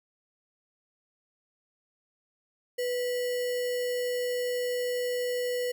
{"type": "tone with sample-and-hold", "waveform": "sine", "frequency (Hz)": 493.9, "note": "B4", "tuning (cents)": 0, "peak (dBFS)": -27, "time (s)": [2.78, 5.72], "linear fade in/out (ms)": 10, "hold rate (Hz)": 2450, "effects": []}